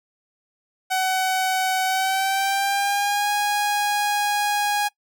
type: tone with pitch glide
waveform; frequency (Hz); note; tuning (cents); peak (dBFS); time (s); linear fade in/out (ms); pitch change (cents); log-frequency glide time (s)
sawtooth; 752 to 824.8; F#5 to G#5; +28 to -12; -16; 0.9-4.89; 20; +160; 1.84-3.3
effects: noise-tail reverb RT60 0.1 s tail -22 dB re dry